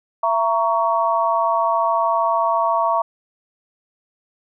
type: chord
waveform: sine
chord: A# diminished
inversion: second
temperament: just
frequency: 671.3 / 932.3 / 1118.8 Hz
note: E5 / A#5 / C#6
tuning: +31 / 0 / +16 cents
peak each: -20 dBFS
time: 0.23-3.02 s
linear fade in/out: 5 ms
effects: none